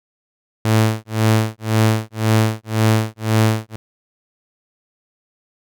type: tone with tremolo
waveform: sawtooth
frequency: 110 Hz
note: A2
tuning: in tune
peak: -7 dBFS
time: 0.65-3.76 s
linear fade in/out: 0 ms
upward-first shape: sine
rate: 1.9 Hz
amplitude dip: 100%
effects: none